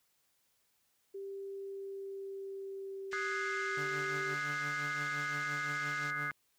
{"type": "tone with pitch glide", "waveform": "sine", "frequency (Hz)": [393, 388.3], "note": ["G4", "G4"], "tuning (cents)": [4, -16], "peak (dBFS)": -40, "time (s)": [1.14, 4.35], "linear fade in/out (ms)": 10, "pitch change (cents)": -20, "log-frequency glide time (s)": [1.54, 3.26]}
{"type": "band-pass noise", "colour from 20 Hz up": "pink", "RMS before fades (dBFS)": -50, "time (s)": [3.11, 6.11], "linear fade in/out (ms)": 10, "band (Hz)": [1500, 7400], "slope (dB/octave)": 48}
{"type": "chord", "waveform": "sine", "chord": "Ab dominant seventh", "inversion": "second", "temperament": "equal", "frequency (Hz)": [1244.5, 1480, 1661.2, 2093], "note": ["Eb6", "Gb6", "Ab6", "C7"], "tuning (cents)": [0, 0, 0, 0], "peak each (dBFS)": -40, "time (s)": [3.13, 6.31], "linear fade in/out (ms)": 0}
{"type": "tone with tremolo", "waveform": "sawtooth", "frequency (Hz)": 145.5, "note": "D3", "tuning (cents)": -16, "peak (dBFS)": -37, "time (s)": [3.77, 6.32], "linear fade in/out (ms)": 5, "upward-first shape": "triangle", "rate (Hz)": 5.8, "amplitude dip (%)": 70}
{"effects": ["white hiss -75 dBFS RMS until 6.58 s"]}